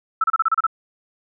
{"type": "tone bursts", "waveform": "sine", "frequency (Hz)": 1318.5, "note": "E6", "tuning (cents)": 0, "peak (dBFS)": -14, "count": 8, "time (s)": [0.21, 0.667], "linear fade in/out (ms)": 5, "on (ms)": 30, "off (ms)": 31, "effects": []}